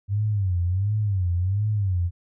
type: tone with vibrato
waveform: sine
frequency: 96.6 Hz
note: G2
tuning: 25 cents flat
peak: -20 dBFS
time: 0.08-2.11 s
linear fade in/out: 50 ms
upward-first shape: sine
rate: 1.4 Hz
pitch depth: 180 cents each way
effects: none